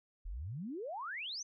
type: exponential sweep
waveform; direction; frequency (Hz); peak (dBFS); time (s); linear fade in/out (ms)
sine; up; 36.71 to 6370; -39; 0.25-1.43; 10
effects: none